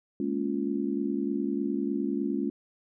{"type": "chord", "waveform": "sine", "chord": "Bb minor seventh", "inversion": "third", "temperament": "just", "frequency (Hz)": [209.8, 233.1, 279.7, 349.6], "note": ["Ab3", "Bb3", "Db4", "F4"], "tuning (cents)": [18, 0, 16, 2], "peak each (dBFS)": [-32, -35, -30, -33], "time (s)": [0.2, 2.5], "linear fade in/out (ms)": 2, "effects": []}